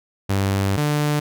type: tone pair in turn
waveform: sawtooth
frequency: 98 / 148.39 Hz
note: G2 / D3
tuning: 0 / +18 cents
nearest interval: perfect fifth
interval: 718 cents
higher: second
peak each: -14 dBFS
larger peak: neither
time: 0.29-0.77 / 0.77-1.2 s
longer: first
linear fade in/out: 10 ms
effects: none